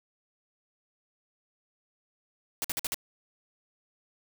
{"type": "noise bursts", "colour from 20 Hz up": "white", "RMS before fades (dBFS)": -31, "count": 5, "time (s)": [2.62, 2.944], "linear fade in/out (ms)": 0, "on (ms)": 24, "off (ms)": 51, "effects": []}